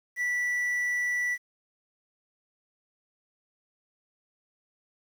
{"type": "tone with quantisation", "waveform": "triangle", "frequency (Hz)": 1961, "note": "B6", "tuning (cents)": -13, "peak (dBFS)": -24, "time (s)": [0.16, 1.38], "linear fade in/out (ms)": 50, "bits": 9, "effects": []}